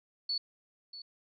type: tone with echo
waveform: sine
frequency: 4435 Hz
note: C#8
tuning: in tune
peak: -30 dBFS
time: 0.29-0.38 s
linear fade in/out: 5 ms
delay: 640 ms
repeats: 1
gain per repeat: -13 dB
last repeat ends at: 1.02 s
effects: none